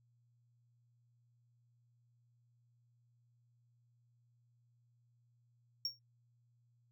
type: tone with exponential decay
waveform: triangle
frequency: 5530 Hz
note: F8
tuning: 18 cents flat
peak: -31 dBFS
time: 5.85-5.99 s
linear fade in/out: 2 ms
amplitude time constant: 29 ms
effects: noise-tail reverb RT60 0.1 s tail -21 dB re dry + added 119 Hz sine -70 dBFS peak until 6.91 s